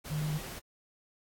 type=tone in noise; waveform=sine; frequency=152 Hz; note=D#3; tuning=40 cents flat; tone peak=-30 dBFS; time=0.1-0.39 s; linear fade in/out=20 ms; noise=pink; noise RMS=-43 dBFS; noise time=0.04-0.6 s; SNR=+10 dB; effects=AAC 64 kbps